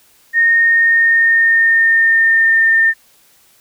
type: tone with pitch glide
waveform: sine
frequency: 1844 to 1809.2 Hz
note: A#6 to A6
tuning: -19 to +48 cents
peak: -8 dBFS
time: 0.33-2.94 s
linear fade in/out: 50 ms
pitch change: -33 cents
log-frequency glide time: 0.6-2.66 s
effects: white hiss -51 dBFS RMS until 3.6 s